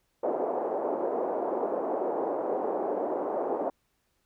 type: band-pass noise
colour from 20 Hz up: pink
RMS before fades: -30 dBFS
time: 0.23-3.7 s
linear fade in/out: 5 ms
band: 360 to 770 Hz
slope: 24 dB/octave
effects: pink hiss -74 dBFS RMS until 4.25 s